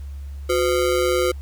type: ring-modulated tone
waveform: square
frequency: 435 Hz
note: A4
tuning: 20 cents flat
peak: -15 dBFS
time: 0.49-1.32 s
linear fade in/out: 10 ms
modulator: 71.2 Hz
effects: added 70 Hz sine -30 dBFS peak until 1.41 s + pink hiss -55 dBFS RMS until 1.41 s